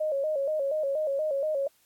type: tone with vibrato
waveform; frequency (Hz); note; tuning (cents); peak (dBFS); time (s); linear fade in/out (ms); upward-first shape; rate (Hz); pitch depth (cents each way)
sine; 584; D5; -10; -25; 0-1.68; 10; square; 4.2; 99
effects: white hiss -65 dBFS RMS until 1.85 s + AAC 64 kbps